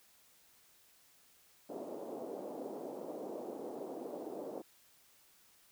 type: band-pass noise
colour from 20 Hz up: pink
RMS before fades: -44 dBFS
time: 1.69-4.62 s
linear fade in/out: 10 ms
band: 290 to 670 Hz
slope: 24 dB/octave
effects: white hiss -66 dBFS RMS until 5.71 s